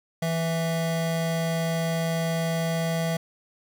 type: tone pair together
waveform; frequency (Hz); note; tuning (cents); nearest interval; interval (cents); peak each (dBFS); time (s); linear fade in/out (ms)
square; 164.96 / 659.3; E3 / E5; +2 / 0; 2 octaves; 2398; -26 / -30; 0.22-3.17; 5
effects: none